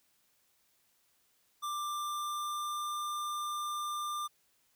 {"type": "tone with pitch glide", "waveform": "square", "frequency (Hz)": [1183, 1194], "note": ["D6", "D6"], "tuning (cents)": [12, 28], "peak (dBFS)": -35, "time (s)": [1.62, 4.28], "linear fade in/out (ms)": 20, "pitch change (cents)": 16, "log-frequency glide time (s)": [1.75, 2.96], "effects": ["white hiss -72 dBFS RMS until 4.75 s"]}